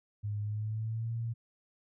sine tone with pitch glide, 104 to 115.4 Hz, G#2 to A#2, +3 to -17 cents, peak -32 dBFS, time 0.23-1.34 s, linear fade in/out 20 ms, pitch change +180 cents, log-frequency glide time 0.41-1.13 s, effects none

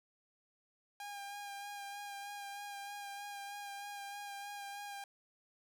sawtooth tone with vibrato, 808 Hz, G#5, 48 cents flat, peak -40 dBFS, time 1-5.04 s, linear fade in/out 2 ms, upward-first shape sine, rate 3.2 Hz, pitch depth 21 cents each way, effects none

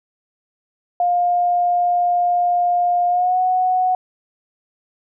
sine tone with pitch glide, 707 to 737.9 Hz, F5 to F#5, +21 to -5 cents, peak -14 dBFS, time 1-3.95 s, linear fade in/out 2 ms, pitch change +74 cents, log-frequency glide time 3.08-3.39 s, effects none

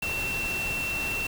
sine tone in noise, 2705 Hz, E7, 44 cents sharp, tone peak -28 dBFS, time 0.02-1.27 s, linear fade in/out 5 ms, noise pink, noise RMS -35 dBFS, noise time 0.02-1.27 s, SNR +4 dB, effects none

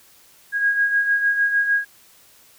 sine beating tone pair, 1634 / 1640.6 Hz, G#6 / G#6, -29 / -22 cents, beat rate 6.6 Hz, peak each -25 / -17 dBFS, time 0.52-1.85 s, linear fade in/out 50 ms, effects white hiss -52 dBFS RMS until 2.58 s

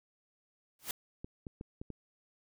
white noise with exponential growth, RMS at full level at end -33 dBFS, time 0.79-0.91 s, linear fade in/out 2 ms, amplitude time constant 26 ms
clicks, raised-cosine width 3 ms, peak -29 dBFS, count 5, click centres 1.245 / 1.468 / 1.611 / 1.815 / 1.903 s
effects none

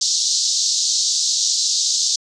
white band-pass noise, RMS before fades -19 dBFS, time 0.01-2.16 s, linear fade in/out 5 ms, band 3900 to 6900 Hz, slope 48 dB/octave, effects resampled to 22050 Hz

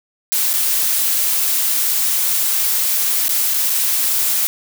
blue noise with dropouts, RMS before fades -17 dBFS, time 0.32-4.47 s, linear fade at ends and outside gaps 0 ms, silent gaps 0.531-0.538 / 3.282-3.292 / 3.537-3.542 / 3.697-3.701 s, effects none

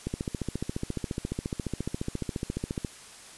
click train, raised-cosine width 3 ms, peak -17 dBFS, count 41, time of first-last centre 0.07-2.848 s, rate 14.4 Hz, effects white hiss -48 dBFS RMS until 3.37 s + resampled to 24000 Hz

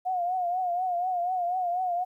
sine tone with vibrato, 720 Hz, F#5, 47 cents flat, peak -25 dBFS, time 0.05-2.05 s, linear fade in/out 20 ms, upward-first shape triangle, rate 4.1 Hz, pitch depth 85 cents each way, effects 11-bit

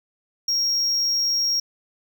triangle tone, 5588 Hz, F8, in tune, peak -18 dBFS, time 0.48-1.6 s, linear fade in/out 5 ms, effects none

